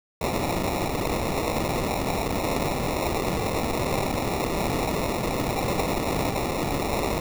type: noise with sample-and-hold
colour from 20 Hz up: white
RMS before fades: -26 dBFS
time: 0.21-7.2 s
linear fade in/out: 5 ms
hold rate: 1575 Hz
effects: none